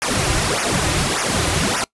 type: noise with flanger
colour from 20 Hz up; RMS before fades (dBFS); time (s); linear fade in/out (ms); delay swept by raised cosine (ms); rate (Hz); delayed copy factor
pink; -19; 0.02-1.84; 0; 0.24 to 4.64; 1.7; -0.95
effects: noise-tail reverb RT60 0.1 s tail -23 dB re dry + resampled to 24000 Hz